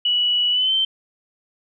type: tone with pitch glide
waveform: sine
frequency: 2941 to 3107 Hz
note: F#7 to G7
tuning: -11 to -16 cents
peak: -16 dBFS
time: 0.05-0.85 s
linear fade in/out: 5 ms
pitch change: +95 cents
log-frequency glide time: 0.51-0.74 s
effects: none